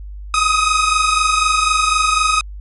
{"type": "tone pair together", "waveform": "sawtooth", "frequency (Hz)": [1247, 1271], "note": ["D#6", "D#6"], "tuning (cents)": [3, 36], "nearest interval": "unison", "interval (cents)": 33, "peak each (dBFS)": -12, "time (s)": [0.34, 2.41], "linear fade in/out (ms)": 2, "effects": ["added 50 Hz sine -28 dBFS peak until 2.6 s", "MP3 48 kbps"]}